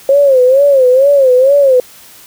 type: tone with vibrato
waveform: sine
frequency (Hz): 535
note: C5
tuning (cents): +38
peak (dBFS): -4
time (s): 0.09-1.8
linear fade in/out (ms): 2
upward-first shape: sine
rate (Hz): 2.2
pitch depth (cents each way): 120
effects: white hiss -38 dBFS RMS until 2.26 s